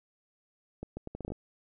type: accelerating click train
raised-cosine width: 2 ms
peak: -25 dBFS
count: 9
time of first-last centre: 0.83-1.32 s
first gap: 140 ms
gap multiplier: 0.74
effects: none